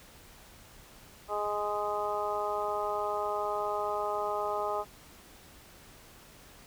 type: harmonic tone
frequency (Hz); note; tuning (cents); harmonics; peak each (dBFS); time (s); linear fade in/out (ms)
207.7; G#3; 0; 2 / 3 / 4 / 5 / 6; -36 / -35 / -35 / -38 / -36; 1.28-4.85; 50
effects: pink hiss -54 dBFS RMS until 6.66 s